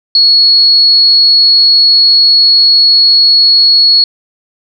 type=tone; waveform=sine; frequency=4351 Hz; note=C#8; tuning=33 cents flat; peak=-3 dBFS; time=0.15-4.04 s; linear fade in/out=2 ms; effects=none